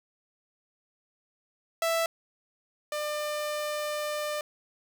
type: tone pair in turn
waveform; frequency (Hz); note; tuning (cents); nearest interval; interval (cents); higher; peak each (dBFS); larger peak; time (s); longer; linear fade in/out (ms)
sawtooth; 661 / 598.3; E5 / D5; +5 / +32; major second; 173; first; -21 / -26; first; 1.82-2.06 / 2.92-4.41; second; 2
effects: none